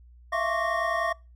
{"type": "tone cluster", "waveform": "triangle", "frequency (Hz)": [653, 683, 1083, 1149, 1850], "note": ["E5", "F5", "C#6", "D6", "A#6"], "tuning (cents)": [-17, -39, -41, -38, -14], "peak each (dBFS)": -29, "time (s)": [0.32, 1.13], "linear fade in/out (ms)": 10, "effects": ["noise-tail reverb RT60 0.3 s tail -25 dB re dry", "added 60 Hz sine -49 dBFS peak until 1.35 s"]}